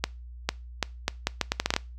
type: accelerating click train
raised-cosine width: 0.2 ms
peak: -6 dBFS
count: 12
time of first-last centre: 0.04-1.764 s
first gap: 450 ms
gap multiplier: 0.75
effects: noise-tail reverb RT60 0.3 s tail -23 dB re dry + added 60 Hz sine -40 dBFS peak until 1.98 s